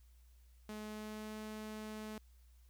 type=tone with pitch glide; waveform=sawtooth; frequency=213.2 to 215.4 Hz; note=G#3 to A3; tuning=+46 to -37 cents; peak=-40 dBFS; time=0.69-2.18 s; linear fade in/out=2 ms; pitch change=+17 cents; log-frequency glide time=0.83-1.36 s; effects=added 60 Hz sine -60 dBFS peak until 2.69 s + white hiss -75 dBFS RMS until 2.69 s